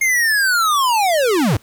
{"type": "linear sweep", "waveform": "square", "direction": "down", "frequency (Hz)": [2145, 83], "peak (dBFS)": -14, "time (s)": [0.01, 1.57], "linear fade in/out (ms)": 5, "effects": ["pink hiss -51 dBFS RMS until 1.62 s"]}